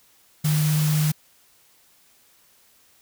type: tone in noise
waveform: sine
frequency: 152.6 Hz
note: D#3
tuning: 33 cents flat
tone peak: -18 dBFS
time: 0.44-1.12 s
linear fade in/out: 10 ms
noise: white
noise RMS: -30 dBFS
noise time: 0.44-1.12 s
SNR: +9 dB
effects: white hiss -58 dBFS RMS until 3.01 s